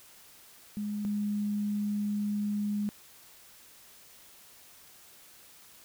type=tone pair in turn; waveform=sine; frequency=207.7 / 206.7 Hz; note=G#3 / G#3; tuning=0 / -8 cents; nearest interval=unison; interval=8 cents; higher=first; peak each=-31 / -28 dBFS; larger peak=second; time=0.77-1.05 / 1.05-2.89 s; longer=second; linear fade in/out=0 ms; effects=white hiss -55 dBFS RMS until 5.84 s